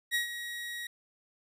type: tone with ADSR envelope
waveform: 30% pulse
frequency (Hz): 1900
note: A#6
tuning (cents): +33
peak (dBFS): -23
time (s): 0.11-0.87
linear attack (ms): 37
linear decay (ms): 120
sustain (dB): -11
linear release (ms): 4
effects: none